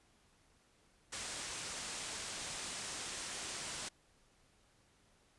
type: low-pass noise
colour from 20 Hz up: white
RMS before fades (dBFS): -44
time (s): 1.12-3.89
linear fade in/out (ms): 10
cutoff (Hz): 9300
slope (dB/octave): 48
effects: pink hiss -70 dBFS RMS until 5.38 s + resampled to 24000 Hz